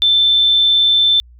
sine tone, 3541 Hz, A7, 10 cents sharp, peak -9 dBFS, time 0.02-1.2 s, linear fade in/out 0 ms, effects added 60 Hz sine -40 dBFS peak until 1.39 s

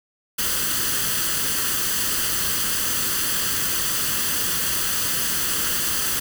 white noise with comb filter, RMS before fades -23 dBFS, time 0.38-6.2 s, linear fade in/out 10 ms, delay 0.65 ms, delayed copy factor +0.6, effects none

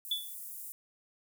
pink high-pass noise, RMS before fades -44 dBFS, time 0.05-0.72 s, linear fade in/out 0 ms, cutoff 10000 Hz, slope 24 dB/octave
sine tone with exponential decay, 3458 Hz, A7, 31 cents flat, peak -26 dBFS, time 0.11-0.35 s, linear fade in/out 5 ms, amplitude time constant 51 ms
effects none

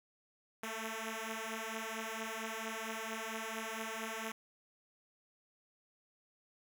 5% pulse beating tone pair, 220.3 / 224.7 Hz, A3 / A3, +2 / +37 cents, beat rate 4.4 Hz, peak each -31 dBFS, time 0.63-4.32 s, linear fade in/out 5 ms, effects none

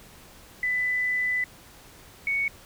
sine tone pair in turn, 1996 / 2224 Hz, B6 / C#7, +18 / +5 cents, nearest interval major second, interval 187 cents, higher second, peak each -23 dBFS, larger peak neither, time 0.63-1.44 / 2.27-2.48 s, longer first, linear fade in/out 2 ms, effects pink hiss -50 dBFS RMS until 2.65 s

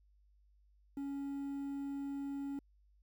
triangle tone with quantisation, 278.8 Hz, C#4, 10 cents sharp, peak -36 dBFS, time 0.97-2.59 s, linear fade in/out 2 ms, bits 11, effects added 50 Hz sine -65 dBFS peak until 3.02 s

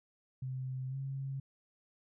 sine tone with pitch glide, 130 to 135.68 Hz, C3 to C#3, -11 to -37 cents, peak -36 dBFS, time 0.42-1.4 s, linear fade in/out 5 ms, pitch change +74 cents, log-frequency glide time 0.89-0.96 s, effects none

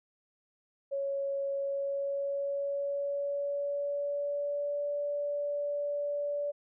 sine tone with pitch glide, 554.4 to 578.6 Hz, C#5 to D5, 0 to -26 cents, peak -30 dBFS, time 0.91-6.52 s, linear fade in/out 20 ms, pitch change +74 cents, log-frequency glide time 1.52-4.86 s, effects none

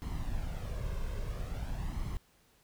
brown noise with flanger, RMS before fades -36 dBFS, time 0.02-2.17 s, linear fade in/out 0 ms, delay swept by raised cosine 0.96 to 1.94 ms, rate 0.49 Hz, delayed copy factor +0.55, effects pink hiss -67 dBFS RMS until 2.63 s

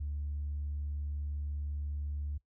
sine tone, 72.9 Hz, D2, 12 cents flat, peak -33 dBFS, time 0-2.38 s, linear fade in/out 10 ms, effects noise-tail reverb RT60 0.1 s tail -20 dB re dry + tanh soft clip ceiling -30 dBFS

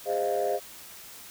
sine chord, F minor seventh, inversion first, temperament equal with one note detuned, 408.2 / 523.3 / 622.3 / 698.5 Hz, Ab4 / C5 / Eb5 / F5, -30 / 0 / 0 / 0 cents, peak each -29 dBFS, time 0.05-0.6 s, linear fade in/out 50 ms, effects tanh soft clip ceiling -19 dBFS + white hiss -46 dBFS RMS until 1.3 s

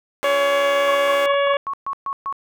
10% pulse chord, Db major seventh, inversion none, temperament just, 277.2 / 346.5 / 415.8 / 519.7 Hz, Db4 / F4 / Ab4 / C5, 0 / -14 / +2 / -12 cents, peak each -26 dBFS, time 0.23-1.26 s, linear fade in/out 0 ms
harmonic tone, 563 Hz, C#5, 27 cents sharp, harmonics 1 / 2 / 3 / 4 / 5 / 6, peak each -17 / -23 / -27 / -29 / -31 / -33 dBFS, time 0.24-1.57 s, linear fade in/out 2 ms
sine tone bursts, 1104 Hz, C#6, 7 cents flat, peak -22 dBFS, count 8, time 0.88-2.326 s, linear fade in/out 0 ms, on 67 ms, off 130 ms
effects none

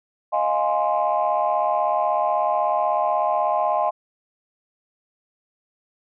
sine chord, F minor seventh, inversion third, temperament equal, 622.3 / 698.5 / 830.6 / 1046.5 Hz, Eb5 / F5 / Ab5 / C6, 0 / 0 / 0 / 0 cents, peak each -23 / -23 / -23 / -24 dBFS, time 0.32-3.91 s, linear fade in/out 20 ms, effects tanh soft clip ceiling -10 dBFS

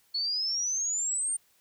sine exponential sweep, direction up, 4355 to 8960 Hz, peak -27 dBFS, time 0.14-1.37 s, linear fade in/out 10 ms, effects white hiss -66 dBFS RMS until 1.6 s

